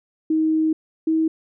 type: tone pair in turn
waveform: sine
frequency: 315.7 / 319.9 Hz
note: D#4 / D#4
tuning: +25 / +48 cents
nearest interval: unison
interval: 23 cents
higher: second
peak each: -16 / -16 dBFS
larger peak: neither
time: 0.3-0.73 / 1.07-1.28 s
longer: first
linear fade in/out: 5 ms
effects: none